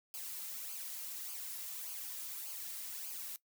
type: noise with flanger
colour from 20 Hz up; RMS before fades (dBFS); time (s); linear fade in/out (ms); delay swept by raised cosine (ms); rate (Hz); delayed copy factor
blue; -44; 0.14-3.36; 0; 0.53 to 2.73; 1.7; -0.65
effects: noise-tail reverb RT60 0.1 s tail -18 dB re dry